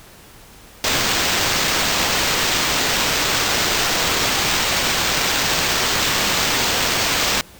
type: noise with sample-and-hold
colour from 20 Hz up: blue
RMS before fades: -19 dBFS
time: 0.84-7.41 s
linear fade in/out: 0 ms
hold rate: 11025 Hz
effects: pink hiss -44 dBFS RMS until 7.59 s